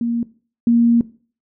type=tone pair in turn; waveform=sine; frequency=234.6 / 234.6 Hz; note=A#3 / A#3; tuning=+11 / +11 cents; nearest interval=unison; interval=0 cents; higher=neither; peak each=-17 / -10 dBFS; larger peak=second; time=0.01-0.23 / 0.67-1.01 s; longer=second; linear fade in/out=2 ms; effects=noise-tail reverb RT60 0.4 s tail -18 dB re dry